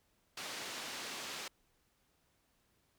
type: band-pass noise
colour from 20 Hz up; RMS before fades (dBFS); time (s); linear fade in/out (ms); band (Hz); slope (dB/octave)
white; -44; 0.37-1.48; 5; 180 to 5000; 12
effects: pink hiss -75 dBFS RMS until 2.98 s